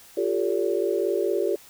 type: tone cluster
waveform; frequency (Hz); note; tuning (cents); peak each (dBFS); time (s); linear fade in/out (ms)
sine; 350.3 / 394.8 / 451.5 / 571; F4 / G4 / A4 / D5; +5 / +12 / +45 / -49; -27 / -25 / -28 / -29; 0.17-1.56; 5
effects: white hiss -50 dBFS RMS until 1.69 s